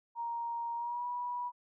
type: tone with pitch glide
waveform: sine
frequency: 936 to 974.6 Hz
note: A#5 to B5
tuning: +7 to -23 cents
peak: -34 dBFS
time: 0.15-1.52 s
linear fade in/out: 50 ms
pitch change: +70 cents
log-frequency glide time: 0.75-1.06 s
effects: none